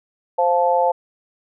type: chord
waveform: sine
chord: F major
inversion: second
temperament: just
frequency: 523.8 / 698.5 / 873.1 Hz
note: C5 / F5 / A5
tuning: +2 / 0 / -14 cents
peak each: -18 / -20 / -18 dBFS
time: 0.38-0.92 s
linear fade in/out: 10 ms
effects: none